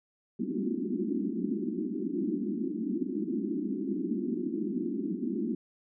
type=band-pass noise; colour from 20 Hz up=pink; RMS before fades=-32 dBFS; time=0.39-5.55 s; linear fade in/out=10 ms; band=190 to 370 Hz; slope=96 dB/octave; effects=none